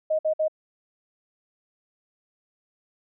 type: tone bursts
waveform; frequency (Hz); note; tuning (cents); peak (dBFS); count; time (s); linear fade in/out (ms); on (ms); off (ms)
sine; 625; D#5; +8; -20; 3; 0.1-0.482; 10; 90; 56
effects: none